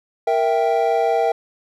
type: chord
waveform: triangle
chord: E diminished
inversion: second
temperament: equal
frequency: 466.2 / 659.3 / 784 Hz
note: Bb4 / E5 / G5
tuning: 0 / 0 / 0 cents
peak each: -18 dBFS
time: 0.27-1.32 s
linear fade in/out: 5 ms
effects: none